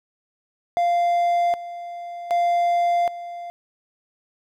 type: tone with tremolo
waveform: triangle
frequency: 695 Hz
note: F5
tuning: 9 cents flat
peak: -15 dBFS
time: 0.77-3.5 s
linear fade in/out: 0 ms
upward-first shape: square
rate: 0.65 Hz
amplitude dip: 80%
effects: none